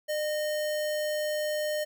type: tone with sample-and-hold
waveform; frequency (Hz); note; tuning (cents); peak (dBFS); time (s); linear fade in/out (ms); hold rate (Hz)
sine; 605; D#5; -49; -27; 0.08-1.85; 20; 2450
effects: none